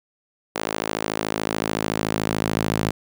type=tone with high-pass filter sweep; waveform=sawtooth; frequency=53.7 Hz; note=A1; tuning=41 cents flat; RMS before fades=-25 dBFS; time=0.55-2.91 s; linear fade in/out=5 ms; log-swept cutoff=420 to 140 Hz; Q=0.85; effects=none